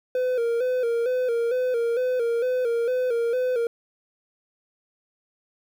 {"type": "tone with vibrato", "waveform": "triangle", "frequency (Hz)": 485.7, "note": "B4", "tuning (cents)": -29, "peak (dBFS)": -19, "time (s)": [0.15, 3.67], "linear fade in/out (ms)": 2, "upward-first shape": "square", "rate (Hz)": 2.2, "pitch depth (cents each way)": 70, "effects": ["9-bit"]}